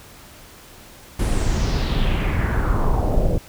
brown noise with low-pass filter sweep, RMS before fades -19 dBFS, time 1.19-3.38 s, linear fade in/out 5 ms, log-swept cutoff 11000 to 490 Hz, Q 3, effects pink hiss -44 dBFS RMS until 3.48 s

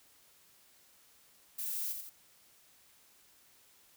violet noise with echo, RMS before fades -38 dBFS, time 1.58-1.93 s, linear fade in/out 10 ms, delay 84 ms, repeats 2, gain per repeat -5 dB, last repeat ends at 2.098 s, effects white hiss -64 dBFS RMS until 3.96 s

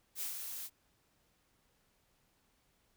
blue noise with ADSR envelope, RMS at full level -38 dBFS, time 0.15-0.7 s, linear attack 63 ms, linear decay 130 ms, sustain -5 dB, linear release 54 ms, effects pink hiss -74 dBFS RMS until 2.96 s

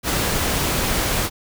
pink noise, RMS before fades -21 dBFS, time 0.03-1.3 s, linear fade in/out 50 ms, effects none

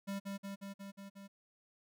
square tone with echo, 197.7 Hz, G3, 15 cents sharp, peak -38 dBFS, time 0.07-0.2 s, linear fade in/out 20 ms, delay 180 ms, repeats 6, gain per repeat -2 dB, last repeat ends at 1.28 s, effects none

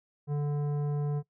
sine tone with tanh clipping, 146 Hz, D3, 10 cents flat, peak -29 dBFS, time 0.27-1.23 s, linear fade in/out 50 ms, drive 12 dB, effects noise-tail reverb RT60 0.1 s tail -21 dB re dry

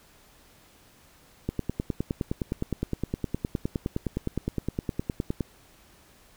click train, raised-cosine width 3 ms, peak -14 dBFS, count 39, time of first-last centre 1.49-5.408 s, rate 9.7 Hz, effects pink hiss -57 dBFS RMS until 6.36 s

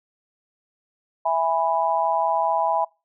sine chord, E major, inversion none, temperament just, 659.3 / 824.1 / 988.9 Hz, E5 / G#5 / B5, 0 / -14 / +2 cents, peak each -23 dBFS, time 1.25-2.85 s, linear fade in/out 10 ms, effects noise-tail reverb RT60 0.3 s tail -26 dB re dry

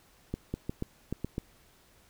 clicks, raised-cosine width 3 ms, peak -19 dBFS, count 7, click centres 0.34 / 0.54 / 0.695 / 0.824 / 1.126 / 1.246 / 1.381 s, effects pink hiss -62 dBFS RMS until 2.09 s

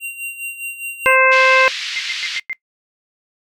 square tone with tremolo, 2762 Hz, F7, 20 cents flat, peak -23 dBFS, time 0-1.18 s, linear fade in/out 50 ms, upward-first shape sine, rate 4.9 Hz, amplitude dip 70%
harmonic tone, 523.3 Hz, C5, in tune, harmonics 1 / 2 / 3 / 4 / 5, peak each -16 / -16 / -16 / -16 / -16 dBFS, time 1.06-1.68 s, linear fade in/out 0 ms
pink band-pass noise, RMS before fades -25 dBFS, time 1.31-2.4 s, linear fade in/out 20 ms, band 2100 to 4800 Hz, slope 24 dB/octave
sine tone bursts, 2093 Hz, C7, in tune, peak -21 dBFS, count 5, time 1.96-2.53 s, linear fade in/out 0 ms, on 34 ms, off 100 ms
effects noise-tail reverb RT60 0.1 s tail -20 dB re dry

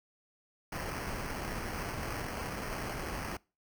pink noise with sample-and-hold, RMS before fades -38 dBFS, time 0.72-3.37 s, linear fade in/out 5 ms, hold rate 3675 Hz, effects noise-tail reverb RT60 0.3 s tail -24 dB re dry

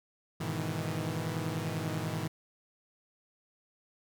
sawtooth chord, E major seventh, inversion first, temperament equal with one note detuned, 103.83 / 123.47 / 154.58 / 164.81 Hz, G#2 / B2 / D#3 / E3, 0 / 0 / -11 / 0 cents, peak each -35 / -36 / -33 / -33 dBFS, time 0.4-2.28 s, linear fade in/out 10 ms, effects none

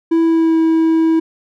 triangle tone with pitch glide, 329.6 to 324.1 Hz, E4 to E4, 0 to -29 cents, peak -8 dBFS, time 0.11-1.2 s, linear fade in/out 10 ms, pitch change -29 cents, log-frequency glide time 0.21-0.58 s, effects none

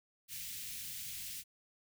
white band-stop noise, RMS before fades -44 dBFS, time 0.28-1.44 s, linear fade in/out 50 ms, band 190 to 2100 Hz, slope 24 dB/octave, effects none

